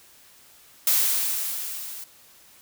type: noise with level ramp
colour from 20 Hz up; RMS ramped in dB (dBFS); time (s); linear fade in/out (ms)
blue; -19 to -38; 0.87-2.04; 2
effects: white hiss -53 dBFS RMS until 2.61 s